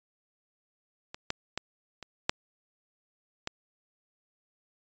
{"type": "clicks", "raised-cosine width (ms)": 0.2, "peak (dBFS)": [-22, -12, -14, -24, -6, -15], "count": 6, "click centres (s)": [1.145, 1.304, 1.576, 2.027, 2.295, 3.474], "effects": ["resampled to 16000 Hz"]}